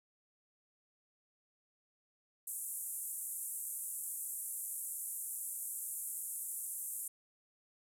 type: band-pass noise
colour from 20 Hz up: white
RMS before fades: -42 dBFS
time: 2.47-7.08 s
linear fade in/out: 5 ms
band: 7900 to 13000 Hz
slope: 48 dB/octave
effects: none